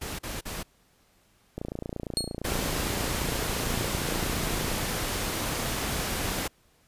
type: noise bursts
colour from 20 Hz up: pink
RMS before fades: -35 dBFS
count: 3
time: 0.01-0.632 s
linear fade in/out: 10 ms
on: 180 ms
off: 41 ms
type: click train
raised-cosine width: 2 ms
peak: -20 dBFS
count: 91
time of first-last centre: 1.58-4.716 s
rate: 28.7 Hz
type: tone with exponential decay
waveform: 30% pulse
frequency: 4300 Hz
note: C8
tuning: 47 cents sharp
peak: -19 dBFS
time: 2.17-2.37 s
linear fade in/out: 0 ms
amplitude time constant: 42 ms
type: noise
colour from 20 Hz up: pink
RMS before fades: -30 dBFS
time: 2.44-6.48 s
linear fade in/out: 10 ms
effects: pink hiss -64 dBFS RMS until 6.87 s + resampled to 32000 Hz